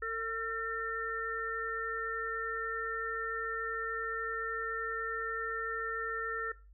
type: harmonic tone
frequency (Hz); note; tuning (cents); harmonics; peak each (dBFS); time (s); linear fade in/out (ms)
451.7; A4; +45; 1 / 3 / 4; -39 / -37 / -39; 0.02-6.52; 5
effects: noise-tail reverb RT60 0.3 s tail -18 dB re dry + added 50 Hz sine -54 dBFS peak until 6.73 s